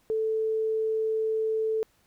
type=tone; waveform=sine; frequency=440 Hz; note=A4; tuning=in tune; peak=-24 dBFS; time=0.1-1.83 s; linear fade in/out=0 ms; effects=pink hiss -66 dBFS RMS until 2.06 s